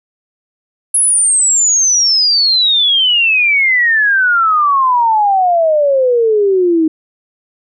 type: exponential sweep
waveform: sine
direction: down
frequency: 10700 to 311.1 Hz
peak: -8 dBFS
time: 0.94-6.88 s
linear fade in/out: 5 ms
effects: none